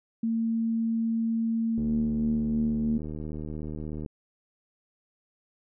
sine tone, 227 Hz, A#3, 46 cents flat, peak -24 dBFS, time 0.23-2.98 s, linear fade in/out 5 ms
click train, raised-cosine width 3 ms, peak -24 dBFS, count 176, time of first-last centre 1.78-4.062 s, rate 76.7 Hz
effects none

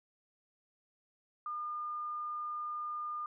sine tone, 1211 Hz, D#6, 47 cents flat, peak -36 dBFS, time 1.46-3.26 s, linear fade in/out 2 ms, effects none

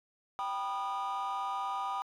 triangle chord, G augmented, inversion none, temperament just, 784 / 980 / 1225 Hz, G5 / B5 / D#6, 0 / -14 / -27 cents, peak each -34 dBFS, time 0.39-2.02 s, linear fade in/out 0 ms, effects tanh soft clip ceiling -27 dBFS

